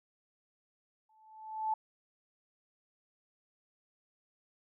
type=tone with exponential growth; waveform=sine; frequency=872 Hz; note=A5; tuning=16 cents flat; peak=-27 dBFS; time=1.09-1.74 s; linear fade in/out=5 ms; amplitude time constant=140 ms; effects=none